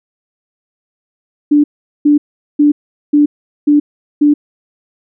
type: tone bursts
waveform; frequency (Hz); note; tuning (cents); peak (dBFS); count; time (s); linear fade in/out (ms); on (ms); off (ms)
sine; 293.7; D4; 0; -5; 6; 1.51-4.34; 10; 130; 410
effects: none